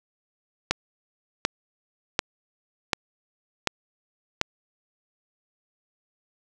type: click train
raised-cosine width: 0.2 ms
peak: -3 dBFS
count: 6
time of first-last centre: 0.71-4.414 s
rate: 1.35 Hz
effects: none